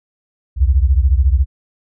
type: beating tone pair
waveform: sine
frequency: 62.5 / 76.5 Hz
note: B1 / D#2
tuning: +21 / -29 cents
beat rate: 14 Hz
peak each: -11 / -14 dBFS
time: 0.56-1.46 s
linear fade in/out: 50 ms
effects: none

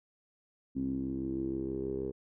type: tone with low-pass filter sweep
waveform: 10% pulse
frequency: 66.3 Hz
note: C2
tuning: 23 cents sharp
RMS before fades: -35 dBFS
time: 0.75-2.12 s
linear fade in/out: 20 ms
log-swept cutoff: 260 to 430 Hz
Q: 6.8
effects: none

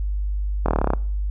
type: slowing click train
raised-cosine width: 1 ms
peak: -6 dBFS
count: 11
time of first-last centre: 0.66-0.935 s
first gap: 24 ms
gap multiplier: 1.03
effects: noise-tail reverb RT60 0.6 s tail -24 dB re dry + added 50 Hz sine -21 dBFS peak until 1.3 s

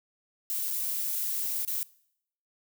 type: noise with dropouts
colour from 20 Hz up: violet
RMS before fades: -31 dBFS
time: 0.5-1.83 s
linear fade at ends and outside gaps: 0 ms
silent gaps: 0.705-0.709 / 1.649-1.677 s
effects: noise-tail reverb RT60 0.7 s tail -22 dB re dry

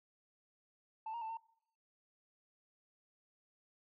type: tone with pitch steps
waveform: sine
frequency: 883 / 936 / 885 / 908 Hz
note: A5 / A#5 / A5 / A#5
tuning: +6 / +7 / +10 / -46 cents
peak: -38 dBFS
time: 1.06-1.372 s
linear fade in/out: 5 ms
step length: 78 ms
effects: noise-tail reverb RT60 0.7 s tail -24 dB re dry + tanh soft clip ceiling -38 dBFS

